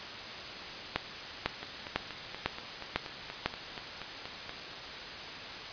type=two click trains; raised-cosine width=0.3 ms; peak=-11 / -23 dBFS; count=6 / 13; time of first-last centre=0.96-3.46 / 1.63-4.494 s; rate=2 / 4.19 Hz; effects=white hiss -41 dBFS RMS until 5.72 s + resampled to 11025 Hz